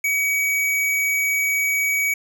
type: tone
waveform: square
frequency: 2266 Hz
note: C#7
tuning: 37 cents sharp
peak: -19 dBFS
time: 0.04-2.14 s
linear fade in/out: 5 ms
effects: none